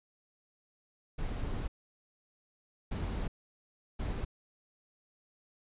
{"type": "noise bursts at uneven times", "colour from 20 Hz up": "brown", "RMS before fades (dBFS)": -35, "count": 3, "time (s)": [[1.18, 1.68], [2.91, 3.28], [3.99, 4.25]], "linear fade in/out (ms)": 10, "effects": ["resampled to 8000 Hz"]}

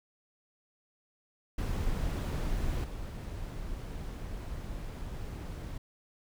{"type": "noise with level steps", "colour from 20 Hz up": "brown", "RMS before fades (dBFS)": [-32, -39], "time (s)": [1.58, 5.78], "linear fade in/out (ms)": 5, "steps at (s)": 2.84, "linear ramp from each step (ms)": 2, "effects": []}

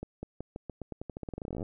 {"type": "accelerating click train", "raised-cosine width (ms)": 2, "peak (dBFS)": -24, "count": 26, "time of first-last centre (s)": [0.03, 1.628], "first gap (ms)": 200, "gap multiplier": 0.88, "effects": []}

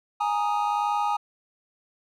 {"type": "chord", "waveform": "triangle", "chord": "Ab suspended second", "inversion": "none", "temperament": "equal", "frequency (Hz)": [830.6, 932.3, 1244.5], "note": ["Ab5", "Bb5", "Eb6"], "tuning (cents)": [0, 0, 0], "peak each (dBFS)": [-23, -27, -27], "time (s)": [0.2, 1.17], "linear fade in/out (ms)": 10, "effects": []}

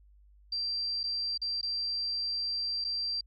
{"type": "tone with dropouts", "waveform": "sine", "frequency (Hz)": 4711, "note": "D8", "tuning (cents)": 5, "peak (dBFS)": -30, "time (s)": [0.52, 3.21], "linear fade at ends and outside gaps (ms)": 5, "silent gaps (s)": [[1.033, 1.038], [1.377, 1.416], [1.613, 1.629], [2.843, 2.847]], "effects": ["added 50 Hz sine -56 dBFS peak until 3.26 s", "AAC 64 kbps"]}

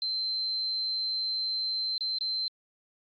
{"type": "tone with dropouts", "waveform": "sine", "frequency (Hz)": 4104, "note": "C8", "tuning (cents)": -34, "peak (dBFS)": -28, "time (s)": [0.02, 2.48], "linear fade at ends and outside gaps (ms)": 1, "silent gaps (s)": [[1.98, 2.008], [2.185, 2.209]], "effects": ["AAC 64 kbps"]}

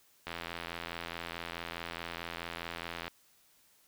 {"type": "click train", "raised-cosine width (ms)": 0.3, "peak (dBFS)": -22, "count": 239, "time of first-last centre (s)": [0.27, 3.08], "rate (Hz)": 84.7, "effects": ["white hiss -66 dBFS RMS until 3.87 s"]}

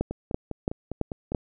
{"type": "two click trains", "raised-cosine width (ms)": 2, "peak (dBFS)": [-18, -11], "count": [7, 5], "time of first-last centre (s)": [[0.11, 1.32], [0.01, 1.348]], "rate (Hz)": [4.96, 2.99], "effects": []}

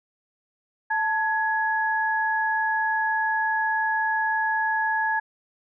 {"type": "tone pair together", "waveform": "sine", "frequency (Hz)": [881.7, 1676], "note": ["A5", "G#6"], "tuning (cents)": [3, 15], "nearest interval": "major seventh", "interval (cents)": 1112, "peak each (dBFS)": -24, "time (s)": [0.9, 5.2], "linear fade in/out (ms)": 10, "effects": []}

